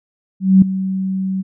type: tone with ADSR envelope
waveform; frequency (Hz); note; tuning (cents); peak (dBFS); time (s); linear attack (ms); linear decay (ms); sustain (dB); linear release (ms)
sine; 190.1; F#3; +47; -3; 0.4-1.43; 220; 4; -14; 27
effects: none